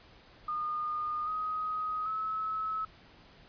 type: tone with pitch steps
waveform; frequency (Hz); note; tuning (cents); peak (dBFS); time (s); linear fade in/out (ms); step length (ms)
sine; 1222 / 1257.1 / 1293.2; D#6 / D#6 / E6; -32 / +17 / -34; -31; 0.48-2.85; 5; 790
effects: pink hiss -57 dBFS RMS until 3.48 s + resampled to 11025 Hz